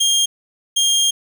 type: tone pair in turn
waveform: 25% pulse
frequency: 3219 / 3219 Hz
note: G7 / G7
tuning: +45 / +45 cents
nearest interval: unison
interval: 0 cents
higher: neither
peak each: -10 dBFS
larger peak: neither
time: 0-0.26 / 0.76-1.11 s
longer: second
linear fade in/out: 10 ms
effects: none